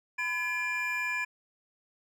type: tone cluster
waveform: triangle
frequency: 1002 / 1704 / 2386 Hz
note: B5 / G#6 / D7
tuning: +25 / +44 / +27 cents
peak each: -36 / -32 / -30 dBFS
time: 0.18-1.25 s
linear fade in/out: 10 ms
effects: none